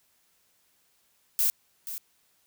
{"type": "noise with echo", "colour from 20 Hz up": "violet", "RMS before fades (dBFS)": -24, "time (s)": [1.39, 1.5], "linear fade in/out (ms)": 0, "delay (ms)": 480, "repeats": 1, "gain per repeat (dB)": -12, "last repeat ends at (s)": 1.98, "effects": ["white hiss -68 dBFS RMS until 2.46 s"]}